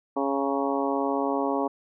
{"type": "harmonic tone with a mistuned harmonic", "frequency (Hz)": 138.59, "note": "C#3", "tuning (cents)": 0, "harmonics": [2, 3, 4, 5, 6, 7, 8], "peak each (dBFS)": [-28, -30, -31, -32, -33, -33, -34], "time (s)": [0.16, 1.68], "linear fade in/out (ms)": 10, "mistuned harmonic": 7, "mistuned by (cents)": -43, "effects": []}